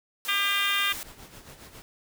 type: high-pass noise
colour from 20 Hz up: white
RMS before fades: -37 dBFS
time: 0.25-1.03 s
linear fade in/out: 0 ms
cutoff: 230 Hz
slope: 48 dB/octave
type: harmonic tone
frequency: 400 Hz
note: G4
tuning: 35 cents sharp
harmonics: 3 / 4 / 5 / 6 / 7 / 8 / 9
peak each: -31 / -31 / -31 / -31 / -31 / -31 / -31 dBFS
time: 0.28-0.93 s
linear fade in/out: 10 ms
type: noise with tremolo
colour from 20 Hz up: pink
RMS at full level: -45 dBFS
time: 0.92-1.82 s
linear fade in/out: 0 ms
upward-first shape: sine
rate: 7.3 Hz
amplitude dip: 60%
effects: none